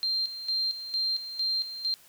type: tone with tremolo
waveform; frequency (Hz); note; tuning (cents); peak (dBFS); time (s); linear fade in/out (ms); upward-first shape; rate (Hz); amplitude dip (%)
sine; 4170; C8; -7; -25; 0.03-1.94; 0; square; 2.2; 70
effects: white hiss -56 dBFS RMS until 2.08 s